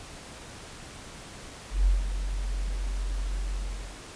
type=tone with ADSR envelope; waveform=sine; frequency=45.66 Hz; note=F#1; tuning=22 cents flat; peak=-17 dBFS; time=1.7-4.01 s; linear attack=160 ms; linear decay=170 ms; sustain=-10 dB; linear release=480 ms; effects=pink hiss -44 dBFS RMS until 4.15 s + resampled to 22050 Hz